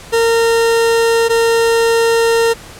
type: tone pair in turn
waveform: 40% pulse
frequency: 459.5 / 459.5 Hz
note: A#4 / A#4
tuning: -25 / -25 cents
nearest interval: unison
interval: 0 cents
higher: neither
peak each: -9 dBFS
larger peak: neither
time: 0.12-1.29 / 1.29-2.54 s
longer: second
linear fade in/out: 20 ms
effects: pink hiss -35 dBFS RMS until 2.79 s + low-pass 11000 Hz 12 dB/octave